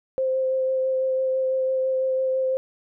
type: tone with vibrato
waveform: sine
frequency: 523 Hz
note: C5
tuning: 1 cent flat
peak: -20 dBFS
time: 0.18-2.57 s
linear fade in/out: 0 ms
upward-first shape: sine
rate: 6 Hz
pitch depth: 11 cents each way
effects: none